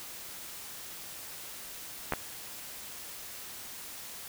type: clicks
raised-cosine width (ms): 0.5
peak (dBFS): -13 / -15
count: 2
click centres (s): 2.123 / 2.136
effects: white hiss -44 dBFS RMS until 4.28 s